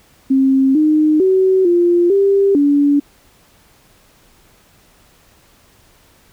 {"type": "tone with pitch steps", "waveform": "sine", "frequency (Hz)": [267.3, 307.1, 377.6, 348.1, 395.5, 286.7], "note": ["C4", "D#4", "F#4", "F4", "G4", "D4"], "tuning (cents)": [37, -23, 35, -6, 15, -42], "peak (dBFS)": -9, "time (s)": [0.3, 3], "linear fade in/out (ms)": 10, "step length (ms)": 450, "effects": ["pink hiss -51 dBFS RMS until 6.32 s"]}